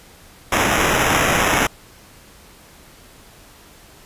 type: noise with sample-and-hold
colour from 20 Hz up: violet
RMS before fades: -17 dBFS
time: 0.52-1.67 s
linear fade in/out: 5 ms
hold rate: 4410 Hz
effects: pink hiss -46 dBFS RMS until 4.05 s + resampled to 32000 Hz